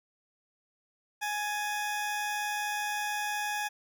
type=tone pair together; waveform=20% pulse; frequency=834.4 / 1768 Hz; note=G#5 / A6; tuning=+8 / +8 cents; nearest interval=octave + minor second; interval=1300 cents; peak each=-26 / -38 dBFS; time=1.21-3.69 s; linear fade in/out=20 ms; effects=none